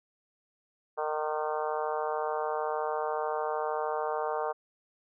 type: harmonic tone with a mistuned harmonic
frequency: 153.5 Hz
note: D#3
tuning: 23 cents flat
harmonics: 3 / 4 / 5 / 6 / 7 / 8 / 9 / 10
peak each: -34 / -35 / -35 / -37 / -39 / -40 / -45 / -48 dBFS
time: 0.97-4.53 s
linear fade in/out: 20 ms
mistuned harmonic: 8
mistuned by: -27 cents
effects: none